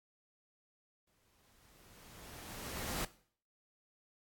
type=noise with exponential growth; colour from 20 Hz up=pink; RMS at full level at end=-37 dBFS; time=1.07-3.05 s; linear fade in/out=5 ms; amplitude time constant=430 ms; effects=noise-tail reverb RT60 0.5 s tail -17 dB re dry + AAC 64 kbps